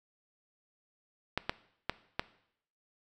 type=clicks; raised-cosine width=0.3 ms; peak=-13 dBFS; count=4; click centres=1.376 / 1.495 / 1.896 / 2.195 s; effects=noise-tail reverb RT60 0.7 s tail -18 dB re dry